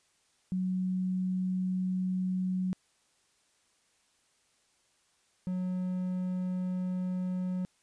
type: tone pair in turn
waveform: sine / triangle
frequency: 185 / 182.98 Hz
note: F#3 / F#3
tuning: 0 / -19 cents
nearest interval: unison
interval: 19 cents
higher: first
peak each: -28 dBFS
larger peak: neither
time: 0.52-2.73 / 5.47-7.65 s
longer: first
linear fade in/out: 0 ms
effects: white hiss -70 dBFS RMS until 7.82 s + resampled to 22050 Hz